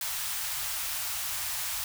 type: band-stop noise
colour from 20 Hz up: white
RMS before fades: -33 dBFS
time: 0.01-1.84 s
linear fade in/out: 2 ms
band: 120 to 730 Hz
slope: 24 dB/octave
effects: none